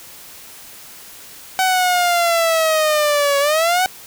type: linear two-way sweep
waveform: sawtooth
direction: down then up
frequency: 757 to 558 to 757 Hz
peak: -10 dBFS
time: 1.59-3.86 s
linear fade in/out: 0 ms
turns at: 3.39 s
effects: white hiss -39 dBFS RMS until 4.06 s